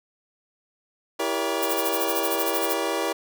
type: chord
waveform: 25% pulse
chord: E diminished seventh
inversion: none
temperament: just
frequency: 329.6 / 395.6 / 474.7 / 569.6 Hz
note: E4 / G4 / Bb4 / Db5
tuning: 0 / +16 / +31 / +47 cents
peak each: -26 dBFS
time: 1.19-3.13 s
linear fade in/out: 10 ms
type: noise with tremolo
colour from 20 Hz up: violet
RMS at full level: -26 dBFS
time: 1.62-2.74 s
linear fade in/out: 5 ms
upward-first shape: sine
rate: 13 Hz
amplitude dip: 95%
effects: none